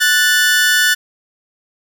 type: tone pair together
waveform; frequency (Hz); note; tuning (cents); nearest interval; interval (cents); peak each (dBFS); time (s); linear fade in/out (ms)
sawtooth; 1480 / 1760; F#6 / A6; 0 / 0; minor third; 300; -10; 0-0.95; 20
effects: none